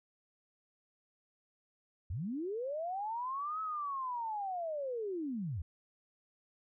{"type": "linear two-way sweep", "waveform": "sine", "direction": "up then down", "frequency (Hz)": [69.6, 1299, 69.6], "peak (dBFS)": -35, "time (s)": [2.1, 5.62], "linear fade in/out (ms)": 5, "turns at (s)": 3.61, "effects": []}